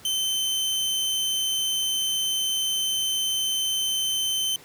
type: tone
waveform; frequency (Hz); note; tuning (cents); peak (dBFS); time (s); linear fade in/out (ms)
sawtooth; 3081; G7; -31; -20; 0.05-4.56; 2
effects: pink hiss -49 dBFS RMS until 4.64 s + high-pass 80 Hz 12 dB/octave